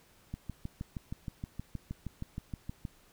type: click train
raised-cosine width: 5 ms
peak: -25 dBFS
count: 17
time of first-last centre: 0.34-2.852 s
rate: 6.37 Hz
effects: pink hiss -63 dBFS RMS until 3.12 s